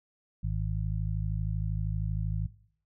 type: harmonic tone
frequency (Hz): 52.8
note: G#1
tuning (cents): +29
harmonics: 1 / 2 / 3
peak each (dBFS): -31 / -32 / -35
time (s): 0.43-2.47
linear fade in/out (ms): 10
effects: noise-tail reverb RT60 0.6 s tail -19 dB re dry